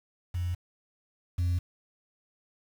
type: tone pair in turn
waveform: sine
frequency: 88.2 / 88.2 Hz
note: F2 / F2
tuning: +18 / +18 cents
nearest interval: unison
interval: 0 cents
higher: neither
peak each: -27 / -22 dBFS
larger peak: second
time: 0.34-0.55 / 1.38-1.59 s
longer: neither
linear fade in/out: 10 ms
effects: tanh soft clip ceiling -23 dBFS + 8-bit